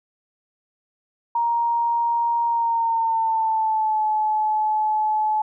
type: tone with pitch glide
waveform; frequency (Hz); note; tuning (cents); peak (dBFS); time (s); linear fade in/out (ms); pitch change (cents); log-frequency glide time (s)
sine; 937 to 859.2; A#5 to A5; +9 to -41; -18; 1.35-5.42; 5; -150; 2.46-4.04
effects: none